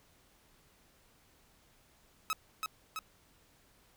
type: tone with echo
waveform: sawtooth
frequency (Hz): 1284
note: E6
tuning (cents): -46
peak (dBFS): -27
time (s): 2.3-2.33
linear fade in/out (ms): 0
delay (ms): 330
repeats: 2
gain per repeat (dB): -3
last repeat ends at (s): 2.99
effects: pink hiss -66 dBFS RMS until 3.96 s